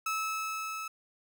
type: tone with level ramp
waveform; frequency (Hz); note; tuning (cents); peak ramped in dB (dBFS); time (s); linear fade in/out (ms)
30% pulse; 1300; E6; -24; -27 to -34; 0.06-0.88; 5
effects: none